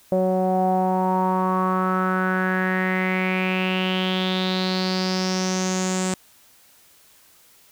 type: tone with low-pass filter sweep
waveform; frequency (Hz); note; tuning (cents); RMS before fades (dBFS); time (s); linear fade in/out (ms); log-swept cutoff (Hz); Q
sawtooth; 185.9; F#3; +8; -22; 0.12-6.14; 0; 590 to 7800; 6
effects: white hiss -54 dBFS RMS until 7.71 s